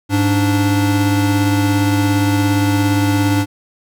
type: tone pair together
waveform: square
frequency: 102.77 / 291 Hz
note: G#2 / D4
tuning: -18 / -16 cents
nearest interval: octave + tritone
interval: 1802 cents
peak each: -16 dBFS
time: 0.09-3.46 s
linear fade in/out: 50 ms
effects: none